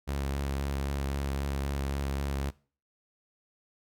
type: tone with vibrato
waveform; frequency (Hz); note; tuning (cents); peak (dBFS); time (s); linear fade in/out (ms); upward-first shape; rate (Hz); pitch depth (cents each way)
sawtooth; 69.3; C#2; 0; -26; 0.07-2.51; 20; sine; 3.8; 20
effects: noise-tail reverb RT60 0.4 s tail -21 dB re dry